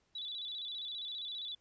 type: tone with vibrato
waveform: sine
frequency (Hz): 3680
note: A#7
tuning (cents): -23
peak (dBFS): -39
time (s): 0.15-1.55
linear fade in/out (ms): 5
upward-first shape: square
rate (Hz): 15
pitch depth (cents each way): 100
effects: pink hiss -75 dBFS RMS until 1.6 s + resampled to 16000 Hz